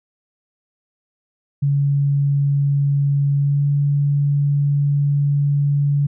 sine tone with pitch glide, 141.3 to 143.02 Hz, C#3 to D3, +34 to -46 cents, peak -14 dBFS, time 1.62-6.07 s, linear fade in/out 10 ms, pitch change +20 cents, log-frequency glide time 3.37-3.66 s, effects none

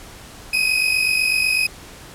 35% pulse tone pair together, 2494 / 2542 Hz, D#7 / D#7, +3 / +36 cents, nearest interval unison, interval 33 cents, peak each -18 / -17 dBFS, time 0.53-1.67 s, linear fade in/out 5 ms, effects pink hiss -40 dBFS RMS until 2.14 s + low-pass 12000 Hz 12 dB/octave

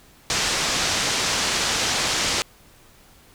white low-pass noise, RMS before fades -23 dBFS, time 0.3-2.42 s, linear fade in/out 0 ms, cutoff 6800 Hz, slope 24 dB/octave, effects pink hiss -52 dBFS RMS until 3.34 s

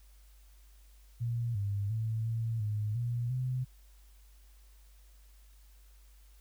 sine tone with pitch steps, 117.9 / 100.7 / 111.5 / 113.8 / 105.8 / 119.6 / 127.7 Hz, A#2 / G2 / A2 / A#2 / G#2 / A#2 / C3, +20 / +47 / +23 / -41 / +33 / +45 / -42 cents, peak -30 dBFS, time 1.2-3.65 s, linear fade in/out 20 ms, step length 350 ms, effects added 50 Hz sine -55 dBFS peak until 6.4 s + white hiss -67 dBFS RMS until 6.4 s

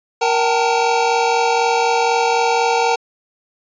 square tone cluster, 468.7 / 767 / 865 / 909 Hz, A#4 / G5 / A5 / A#5, +9 / -38 / -30 / -44 cents, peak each -19 / -20 / -23 / -20 dBFS, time 0.21-2.96 s, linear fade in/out 10 ms, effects resampled to 16000 Hz

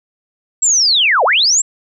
sine linear two-way sweep, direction down then up, 7720 to 450.9 to 7720 Hz, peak -9 dBFS, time 0.62-1.62 s, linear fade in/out 10 ms, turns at 1.24 s, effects none

